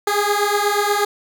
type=beating tone pair; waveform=15% pulse; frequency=407 / 415.3 Hz; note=G#4 / G#4; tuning=-35 / 0 cents; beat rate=8.3 Hz; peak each=-13 dBFS; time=0.07-1.05 s; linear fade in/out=5 ms; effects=none